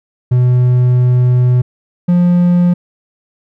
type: tone pair in turn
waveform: triangle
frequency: 124.6 / 176.21 Hz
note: B2 / F3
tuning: +16 / +16 cents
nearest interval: tritone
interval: 600 cents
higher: second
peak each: -5 dBFS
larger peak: neither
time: 0.31-1.62 / 2.08-2.74 s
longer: first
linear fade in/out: 10 ms
effects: none